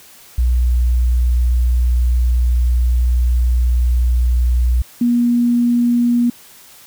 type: tone pair in turn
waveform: sine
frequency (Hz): 60.8 / 239.7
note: B1 / A#3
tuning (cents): -26 / +48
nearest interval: 2 octaves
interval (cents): 2374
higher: second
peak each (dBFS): -11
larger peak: neither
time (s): 0.38-4.82 / 5.01-6.3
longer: first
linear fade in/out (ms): 5
effects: white hiss -43 dBFS RMS until 6.86 s